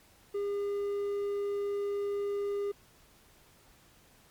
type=tone; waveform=triangle; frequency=404.8 Hz; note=G#4; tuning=44 cents flat; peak=-28 dBFS; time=0.34-2.72 s; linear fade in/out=10 ms; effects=pink hiss -61 dBFS RMS until 4.3 s + MP3 96 kbps